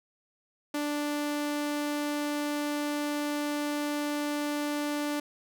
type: tone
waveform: sawtooth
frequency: 293.7 Hz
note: D4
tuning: in tune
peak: -25 dBFS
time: 0.74-5.2 s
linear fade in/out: 5 ms
effects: none